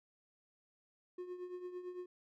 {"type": "tone with tremolo", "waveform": "triangle", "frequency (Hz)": 360.3, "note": "F#4", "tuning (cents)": -46, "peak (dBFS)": -38, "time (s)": [1.18, 2.06], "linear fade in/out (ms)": 5, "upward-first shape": "triangle", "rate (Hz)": 8.9, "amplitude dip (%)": 70, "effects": []}